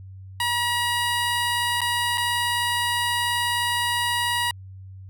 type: tone with dropouts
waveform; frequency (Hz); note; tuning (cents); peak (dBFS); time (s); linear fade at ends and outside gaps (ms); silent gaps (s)
15% pulse; 959; A#5; +49; -15; 0.4-4.51; 2; 1.807-1.815 / 2.175-2.179
effects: added 95 Hz sine -38 dBFS peak until 5.09 s